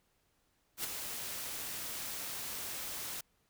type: noise with ADSR envelope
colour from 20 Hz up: white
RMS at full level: -35 dBFS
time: 0.77-3.21 s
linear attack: 75 ms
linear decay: 6 ms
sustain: -6 dB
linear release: 6 ms
effects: pink hiss -75 dBFS RMS until 3.49 s